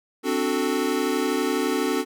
square chord, D dominant seventh, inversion third, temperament equal, 261.6 / 293.7 / 370 / 440 Hz, C4 / D4 / F#4 / A4, 0 / 0 / 0 / 0 cents, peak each -28 dBFS, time 0.23-2.05 s, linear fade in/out 50 ms, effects none

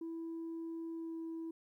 sine tone with pitch glide, 329.6 to 327.5 Hz, E4 to E4, 0 to -11 cents, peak -38 dBFS, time 0.01-1.51 s, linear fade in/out 5 ms, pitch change -11 cents, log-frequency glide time 0.93-1.17 s, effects tanh soft clip ceiling -38 dBFS + 13-bit

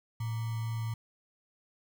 sine tone with sample-and-hold, 113 Hz, A2, 47 cents sharp, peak -31 dBFS, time 0.2-0.94 s, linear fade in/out 5 ms, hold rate 1050 Hz, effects none

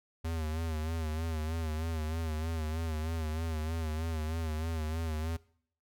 square tone with vibrato, 79.8 Hz, D#2, 44 cents sharp, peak -33 dBFS, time 0.24-5.37 s, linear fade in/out 10 ms, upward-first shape sine, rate 3.2 Hz, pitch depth 62 cents each way, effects noise-tail reverb RT60 0.6 s tail -21 dB re dry

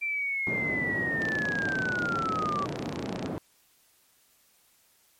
sine linear sweep, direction down, 2357 to 1140 Hz, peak -27 dBFS, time 0.01-2.66 s, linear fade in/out 20 ms
white band-pass noise, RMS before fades -34 dBFS, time 0.47-3.38 s, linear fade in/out 0 ms, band 120 to 390 Hz, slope 12 dB/octave
click train, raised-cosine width 0.2 ms, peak -19 dBFS, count 62, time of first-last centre 1.22-3.26 s, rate 29.9 Hz
effects white hiss -64 dBFS RMS until 5.19 s + MP3 64 kbps

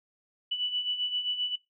sine beating tone pair, 2960 / 2967.6 Hz, F#7 / F#7, 0 / +4 cents, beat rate 7.6 Hz, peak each -35 / -29 dBFS, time 0.51-1.56 s, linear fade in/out 10 ms, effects noise-tail reverb RT60 0.2 s tail -21 dB re dry

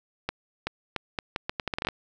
accelerating click train, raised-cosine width 0.3 ms, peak -12 dBFS, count 14, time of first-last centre 0.29-1.887 s, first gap 380 ms, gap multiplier 0.77, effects none

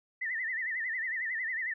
sine tone with vibrato, 1906 Hz, A#6, 38 cents sharp, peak -31 dBFS, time 0.21-1.74 s, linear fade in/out 10 ms, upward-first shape sine, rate 11 Hz, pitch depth 130 cents each way, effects none

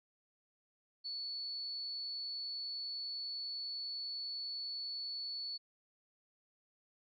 sine tone, 4435 Hz, C#8, in tune, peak -39 dBFS, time 1.04-5.58 s, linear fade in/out 20 ms, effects none

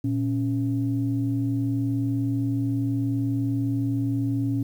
sine tone pair together, 116.45 / 277.2 Hz, A#2 / C#4, -1 / 0 cents, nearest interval octave + minor third, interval 1501 cents, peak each -24 / -24 dBFS, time 0.04-4.63 s, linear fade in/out 5 ms, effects tanh soft clip ceiling -15 dBFS + 9-bit

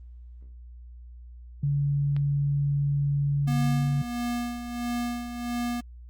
sine tone, 142.4 Hz, C#3, 47 cents sharp, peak -22 dBFS, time 1.63-4.02 s, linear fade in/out 5 ms
click, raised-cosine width 0.3 ms, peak -27 dBFS, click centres 2.165 s
square tone with tremolo, 240 Hz, B3, 49 cents flat, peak -27 dBFS, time 3.47-5.81 s, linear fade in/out 10 ms, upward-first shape sine, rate 1.5 Hz, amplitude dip 60%
effects added 60 Hz sine -42 dBFS peak until 6.09 s + Opus 24 kbps

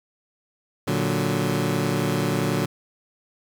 20% pulse chord, Bb augmented, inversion none, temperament equal, 116.54 / 146.83 / 185 Hz, Bb2 / D3 / F#3, 0 / 0 / 0 cents, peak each -22 / -20 / -21 dBFS, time 0.87-2.66 s, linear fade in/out 10 ms, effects 9-bit

